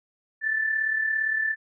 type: tone with amplitude modulation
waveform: sine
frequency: 1760 Hz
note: A6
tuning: in tune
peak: -20 dBFS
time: 0.41-1.56 s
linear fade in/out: 50 ms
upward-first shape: sine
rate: 37.5 Hz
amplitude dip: 55%
effects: none